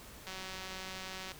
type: click train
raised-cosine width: 0.2 ms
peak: -26 dBFS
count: 198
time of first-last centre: 0.27-1.318 s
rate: 188 Hz
effects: pink hiss -52 dBFS RMS until 1.39 s